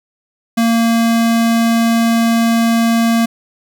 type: tone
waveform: square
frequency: 229.9 Hz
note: A#3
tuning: 24 cents flat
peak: -11 dBFS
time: 0.57-3.26 s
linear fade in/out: 10 ms
effects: none